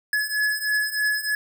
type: beating tone pair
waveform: square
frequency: 1700 / 1703.2 Hz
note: G#6 / G#6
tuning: +40 / +43 cents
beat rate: 3.2 Hz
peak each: -27 / -24 dBFS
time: 0.13-1.35 s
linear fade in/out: 2 ms
effects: none